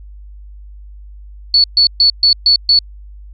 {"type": "tone bursts", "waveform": "sine", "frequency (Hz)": 4435, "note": "C#8", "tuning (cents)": 0, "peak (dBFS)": -6, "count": 6, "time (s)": [1.54, 2.79], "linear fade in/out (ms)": 2, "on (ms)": 100, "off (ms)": 130, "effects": ["added 50 Hz sine -32 dBFS peak until 3.33 s"]}